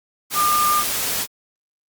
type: tone in noise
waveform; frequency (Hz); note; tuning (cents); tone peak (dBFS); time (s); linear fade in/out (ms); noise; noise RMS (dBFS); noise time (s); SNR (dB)
sine; 1203; D6; +41; -16; 0.34-0.84; 50; white; -23; 0.3-1.27; +4
effects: Opus 48 kbps